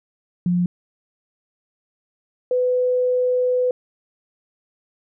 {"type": "tone pair in turn", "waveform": "sine", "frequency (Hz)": [177, 500.6], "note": ["F3", "B4"], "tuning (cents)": [23, 23], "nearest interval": "octave + tritone", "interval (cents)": 1800, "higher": "second", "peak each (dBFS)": -16, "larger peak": "neither", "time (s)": [[0.46, 0.66], [2.51, 3.71]], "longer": "second", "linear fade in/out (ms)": 2, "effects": []}